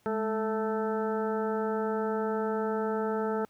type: harmonic tone with a mistuned harmonic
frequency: 220 Hz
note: A3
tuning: in tune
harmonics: 1 / 2 / 3 / 4 / 6 / 7 / 8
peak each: -33 / -30 / -38 / -36 / -38 / -45 / -52 dBFS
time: 0.06-3.45 s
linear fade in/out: 0 ms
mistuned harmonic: 1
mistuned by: -66 cents
effects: pink hiss -67 dBFS RMS until 3.49 s + high-pass 80 Hz 12 dB/octave

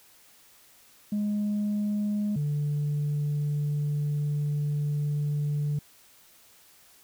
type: tone pair in turn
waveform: sine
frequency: 207.7 / 146.87 Hz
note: G#3 / D3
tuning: 0 / 0 cents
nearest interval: tritone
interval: 600 cents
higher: first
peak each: -23 dBFS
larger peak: neither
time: 1.12-2.36 / 2.36-5.79 s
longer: second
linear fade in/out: 5 ms
effects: tanh soft clip ceiling -23 dBFS + white hiss -57 dBFS RMS until 7.03 s

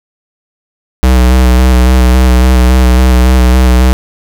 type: tone with vibrato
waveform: square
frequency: 62.9 Hz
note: B1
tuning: 32 cents sharp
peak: -4 dBFS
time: 1.03-3.93 s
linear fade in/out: 0 ms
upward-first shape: square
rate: 3.6 Hz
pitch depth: 23 cents each way
effects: none

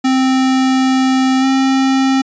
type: tone with pitch glide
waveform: square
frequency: 261.6 to 266.3 Hz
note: C4 to C4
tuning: 0 to +31 cents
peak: -11 dBFS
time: 0.04-2.22 s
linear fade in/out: 10 ms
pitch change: +31 cents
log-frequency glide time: 1.4-1.45 s
effects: resampled to 16000 Hz

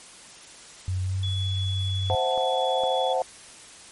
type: tone with pitch glide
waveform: sine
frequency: 92.5 to 95.43 Hz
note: F#2 to G2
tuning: 0 to -46 cents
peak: -24 dBFS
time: 0.88-2.15 s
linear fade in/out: 0 ms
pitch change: +54 cents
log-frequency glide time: 1.03-1.19 s
type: tone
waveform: sine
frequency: 3400 Hz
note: G#7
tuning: 40 cents sharp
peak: -31 dBFS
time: 1.23-3.13 s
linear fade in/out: 2 ms
type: chord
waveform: sine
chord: F# half-diminished seventh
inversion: second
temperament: equal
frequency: 523.3 / 659.3 / 740 / 880 Hz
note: C5 / E5 / F#5 / A5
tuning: 0 / 0 / 0 / 0 cents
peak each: -25 / -30 / -26 / -30 dBFS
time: 2.1-3.22 s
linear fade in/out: 0 ms
type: clicks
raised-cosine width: 1 ms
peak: -24 dBFS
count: 2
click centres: 2.377 / 2.836 s
effects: white hiss -46 dBFS RMS until 3.91 s + MP3 48 kbps

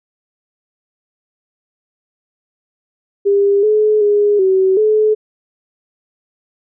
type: tone with pitch steps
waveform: sine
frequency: 401 / 426.8 / 412.7 / 379.4 / 429.5 Hz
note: G4 / G#4 / G#4 / F#4 / A4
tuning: +39 / +47 / -11 / +43 / -42 cents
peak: -9 dBFS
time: 3.25-5.15 s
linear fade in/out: 20 ms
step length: 380 ms
effects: none

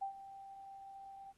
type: tone with ADSR envelope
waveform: sine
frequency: 784 Hz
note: G5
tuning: in tune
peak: -35 dBFS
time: 0.01-1.33 s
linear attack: 15 ms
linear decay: 100 ms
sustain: -14 dB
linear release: 32 ms
effects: pink hiss -75 dBFS RMS until 1.37 s + AAC 32 kbps

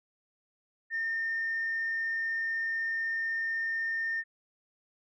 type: tone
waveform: sine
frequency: 1816 Hz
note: A#6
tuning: 46 cents flat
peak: -28 dBFS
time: 0.9-4.24 s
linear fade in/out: 50 ms
effects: tanh soft clip ceiling -25 dBFS

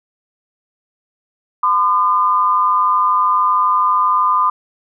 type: tone pair together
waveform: sine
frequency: 1018.3 / 1211 Hz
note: C6 / D#6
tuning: -47 / -47 cents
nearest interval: minor third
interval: 300 cents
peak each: -14 dBFS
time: 1.63-4.5 s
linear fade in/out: 5 ms
effects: none

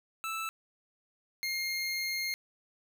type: tone pair in turn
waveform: 25% pulse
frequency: 1318.5 / 2129 Hz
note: E6 / C7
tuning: 0 / +30 cents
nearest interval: minor sixth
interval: 830 cents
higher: second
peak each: -30 / -28 dBFS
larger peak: second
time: 0.24-0.49 / 1.43-2.34 s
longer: second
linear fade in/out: 0 ms
effects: none

